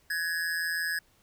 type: tone with amplitude modulation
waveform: square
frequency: 1679 Hz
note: G#6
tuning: 18 cents sharp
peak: -26 dBFS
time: 0.1-0.99 s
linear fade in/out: 5 ms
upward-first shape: sine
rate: 166 Hz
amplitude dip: 70%
effects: pink hiss -65 dBFS RMS until 1.22 s